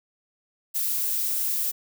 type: noise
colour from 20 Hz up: violet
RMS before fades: -26 dBFS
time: 0.74-1.72 s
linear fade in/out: 20 ms
effects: none